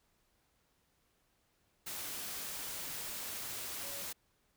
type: tone in noise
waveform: sine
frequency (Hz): 560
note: C#5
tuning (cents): +18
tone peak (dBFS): -52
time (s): 3.83-4.03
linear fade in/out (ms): 10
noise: white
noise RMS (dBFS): -42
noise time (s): 1.86-4.13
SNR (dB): -13
effects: pink hiss -75 dBFS RMS until 4.56 s